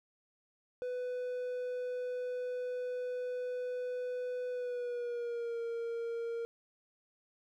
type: tone with pitch glide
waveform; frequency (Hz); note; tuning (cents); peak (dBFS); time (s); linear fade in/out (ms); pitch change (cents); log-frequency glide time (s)
triangle; 498 to 464.7; B4 to A#4; +14 to -5; -33; 0.82-6.45; 0; -119; 4.5-5.6
effects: none